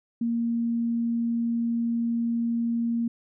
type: tone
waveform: sine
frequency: 233.1 Hz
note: A#3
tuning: in tune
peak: -23 dBFS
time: 0.21-3.08 s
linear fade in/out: 5 ms
effects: none